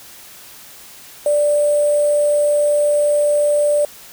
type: tone with sample-and-hold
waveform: sine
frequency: 587.3 Hz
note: D5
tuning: in tune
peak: -12 dBFS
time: 1.26-3.85 s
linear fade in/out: 2 ms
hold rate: 8820 Hz
effects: white hiss -40 dBFS RMS until 4.12 s